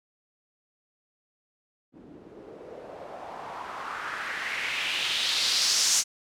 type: noise with low-pass filter sweep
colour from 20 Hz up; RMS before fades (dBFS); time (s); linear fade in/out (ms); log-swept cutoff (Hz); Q
blue; -30; 1.92-6.04; 50; 260 to 6700; 2.6
effects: none